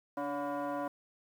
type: tone with frequency modulation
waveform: sine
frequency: 140 Hz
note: C#3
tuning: 18 cents sharp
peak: -32 dBFS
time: 0.17-0.88 s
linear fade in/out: 5 ms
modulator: 429 Hz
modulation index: 2.3
effects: tanh soft clip ceiling -28 dBFS + 10-bit